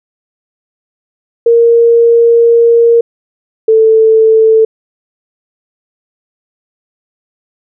sine tone pair in turn, 466.2 / 442.7 Hz, A#4 / A4, 0 / +11 cents, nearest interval minor second, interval 89 cents, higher first, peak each -3 dBFS, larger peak neither, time 1.46-3.01 / 3.68-4.65 s, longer first, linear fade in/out 5 ms, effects none

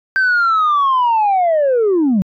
sine linear sweep, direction down, 1568 to 176.7 Hz, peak -9 dBFS, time 0.16-2.22 s, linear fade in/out 0 ms, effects tanh soft clip ceiling -9 dBFS

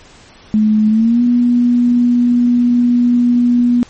sine tone with pitch glide, 214.7 to 242.4 Hz, A3 to B3, -42 to -32 cents, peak -8 dBFS, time 0.54-3.83 s, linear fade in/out 0 ms, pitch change +210 cents, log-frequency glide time 0.89-1.22 s, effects pink hiss -42 dBFS RMS until 3.89 s + MP3 32 kbps

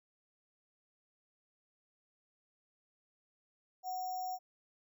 sine tone with sample-and-hold, 740 Hz, F#5, in tune, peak -36 dBFS, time 3.83-4.39 s, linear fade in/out 50 ms, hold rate 6300 Hz, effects none

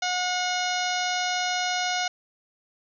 harmonic tone with a mistuned harmonic, 726 Hz, F#5, 33 cents flat, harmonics 1 / 2 / 3 / 4 / 5 / 6 / 7 / 8 / 9, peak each -28 / -31 / -33 / -34 / -35 / -36 / -36 / -37 / -38 dBFS, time 0.02-2.08 s, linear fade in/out 5 ms, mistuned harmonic 6, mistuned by -71 cents, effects none

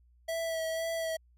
square tone with vibrato, 653 Hz, E5, 17 cents flat, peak -32 dBFS, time 0.28-1.17 s, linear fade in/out 10 ms, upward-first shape sine, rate 2 Hz, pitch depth 21 cents each way, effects added 60 Hz sine -60 dBFS peak until 1.37 s

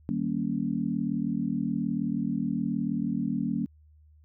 sine chord, Eb dominant seventh, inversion none, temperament just, 155.56 / 194.45 / 233.3 / 280 Hz, Eb3 / G3 / Bb3 / Db4, 0 / -14 / +2 / +18 cents, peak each -35 / -31 / -30 / -32 dBFS, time 0.09-3.66 s, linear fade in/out 0 ms, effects added 76 Hz sine -54 dBFS peak until 4.24 s

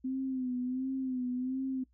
sine tone with vibrato, 257 Hz, C4, 31 cents flat, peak -31 dBFS, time 0.04-1.84 s, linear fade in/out 10 ms, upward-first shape sine, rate 1.4 Hz, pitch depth 59 cents each way, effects noise-tail reverb RT60 0.1 s tail -20 dB re dry + added 60 Hz sine -65 dBFS peak until 1.93 s

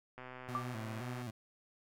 click train, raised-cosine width 0.5 ms, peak -33 dBFS, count 133, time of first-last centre 0.18-1.219 s, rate 127 Hz
25% pulse tone with vibrato, 116.54 Hz, A#2, in tune, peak -37 dBFS, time 0.48-1.31 s, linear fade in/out 10 ms, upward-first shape square, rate 1.9 Hz, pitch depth 96 cents each way
sine tone with exponential decay, 1174.7 Hz, D6, in tune, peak -30 dBFS, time 0.55-0.72 s, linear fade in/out 0 ms, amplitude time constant 36 ms
effects none

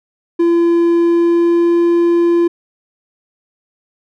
triangle tone with pitch glide, 340.1 to 342.5 Hz, F4 to F4, -46 to -34 cents, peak -7 dBFS, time 0.39-2.48 s, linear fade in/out 10 ms, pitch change +12 cents, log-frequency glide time 0.99-1.82 s, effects none

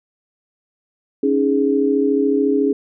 sine chord, C# suspended second, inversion none, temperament equal, 277.2 / 311.1 / 415.3 Hz, C#4 / D#4 / G#4, 0 / 0 / 0 cents, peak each -17 / -22 / -17 dBFS, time 1.23-2.73 s, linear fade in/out 5 ms, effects none

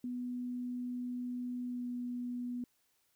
sine tone with pitch glide, 246.9 to 244.9 Hz, B3 to B3, 0 to -14 cents, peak -36 dBFS, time 0.04-2.64 s, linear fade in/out 2 ms, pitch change -14 cents, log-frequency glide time 1.66-1.84 s, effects white hiss -75 dBFS RMS until 3.15 s

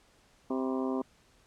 harmonic tone with a mistuned harmonic, 130.81 Hz, C3, in tune, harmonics 2 / 3 / 4 / 5 / 6 / 7 / 8 / 9, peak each -31 / -35 / -40 / -41 / -45 / -44 / -43 / -49 dBFS, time 0.5-1.02 s, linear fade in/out 5 ms, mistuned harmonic 7, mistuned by +91 cents, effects pink hiss -64 dBFS RMS until 1.46 s + low-pass 9000 Hz 12 dB/octave

